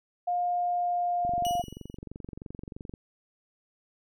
sine tone with pitch glide, 709 to 702.9 Hz, F5 to F5, +26 to +11 cents, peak -25 dBFS, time 0.27-1.62 s, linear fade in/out 10 ms, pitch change -15 cents, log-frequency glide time 0.43-1.47 s
click train, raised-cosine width 3 ms, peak -27 dBFS, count 40, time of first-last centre 1.25-2.938 s, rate 23.1 Hz
sawtooth tone with exponential decay, 2923 Hz, F#7, 22 cents flat, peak -29 dBFS, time 1.45-1.96 s, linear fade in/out 0 ms, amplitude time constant 110 ms
effects none

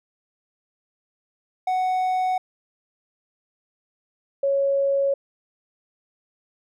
triangle / sine tone pair in turn, 742 / 553.5 Hz, F#5 / C#5, +5 / -3 cents, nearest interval perfect fourth, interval 508 cents, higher first, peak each -18 dBFS, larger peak neither, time 1.67-2.38 / 4.43-5.14 s, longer neither, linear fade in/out 5 ms, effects none

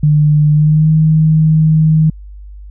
sine tone with pitch glide, 150 to 157.18 Hz, D3 to D#3, +37 to +18 cents, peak -6 dBFS, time 0.03-2.1 s, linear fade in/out 5 ms, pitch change +81 cents, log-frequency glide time 0.53-0.9 s, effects added 50 Hz sine -29 dBFS peak until 2.7 s

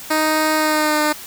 10% pulse tone with pitch glide, 311.1 to 302.2 Hz, D#4 to D4, 0 to +50 cents, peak -7 dBFS, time 0.1-1.13 s, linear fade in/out 10 ms, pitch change -50 cents, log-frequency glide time 0.55-1.01 s, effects white hiss -35 dBFS RMS until 1.26 s

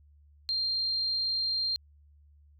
sine tone, 4186 Hz, C8, in tune, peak -27 dBFS, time 0.49-1.76 s, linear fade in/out 0 ms, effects added 73 Hz sine -56 dBFS peak until 2.59 s

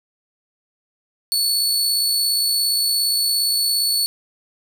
sawtooth tone with amplitude modulation, 4435 Hz, C#8, in tune, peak -13 dBFS, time 1.32-4.06 s, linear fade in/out 0 ms, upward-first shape sine, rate 57.3 Hz, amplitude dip 25%, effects none

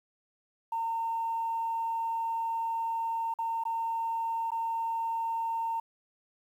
sine tone with dropouts, 912 Hz, A#5, 38 cents flat, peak -28 dBFS, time 0.72-5.8 s, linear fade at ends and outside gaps 5 ms, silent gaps 3.34-3.387 / 3.638-3.652 / 4.506-4.517 s, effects tanh soft clip ceiling -24 dBFS + 10-bit

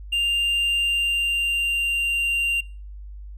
triangle tone with pitch glide, 2794 to 2776 Hz, F7 to F7, 0 to -11 cents, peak -18 dBFS, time 0.12-2.61 s, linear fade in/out 10 ms, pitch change -11 cents, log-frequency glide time 0.37-2.3 s, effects noise-tail reverb RT60 0.4 s tail -25 dB re dry + added 50 Hz sine -35 dBFS peak until 3.37 s

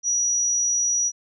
sine tone, 5820 Hz, F#8, 29 cents flat, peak -19 dBFS, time 0.03-1.12 s, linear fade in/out 50 ms, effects none

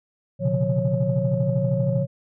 sine tone cluster, 119.5 / 132.1 / 144.9 / 177.4 / 550 Hz, A#2 / C3 / D3 / F3 / C#5, +43 / +17 / -23 / +27 / -14 cents, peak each -25 dBFS, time 0.39-2.07 s, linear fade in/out 50 ms, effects tanh soft clip ceiling -10 dBFS

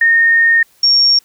sine tone pair in turn, 1839 / 5532 Hz, A#6 / F8, -24 / -17 cents, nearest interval octave + perfect fifth, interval 1907 cents, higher second, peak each -7 dBFS, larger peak neither, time 0.01-0.63 / 0.83-1.19 s, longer first, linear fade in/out 5 ms, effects white hiss -52 dBFS RMS until 1.24 s

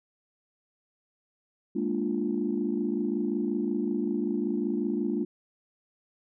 sine chord, Bb dominant seventh, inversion third, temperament equal, 207.7 / 233.1 / 293.7 / 349.2 Hz, Ab3 / Bb3 / D4 / F4, 0 / 0 / 0 / 0 cents, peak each -31 dBFS, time 1.75-5.25 s, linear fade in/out 10 ms, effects tanh soft clip ceiling -16 dBFS

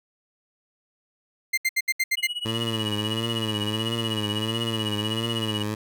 40% pulse tone bursts, 2093 Hz, C7, in tune, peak -19 dBFS, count 7, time 1.53-2.272 s, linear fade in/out 10 ms, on 46 ms, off 70 ms
triangle tone with tremolo, 2919 Hz, F#7, 24 cents flat, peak -24 dBFS, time 2.17-5.63 s, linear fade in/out 10 ms, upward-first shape sine, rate 16 Hz, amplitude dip 90%
15% pulse tone with vibrato, 110 Hz, A2, in tune, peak -20 dBFS, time 2.45-5.75 s, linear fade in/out 5 ms, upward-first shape triangle, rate 1.5 Hz, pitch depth 100 cents each way
effects none

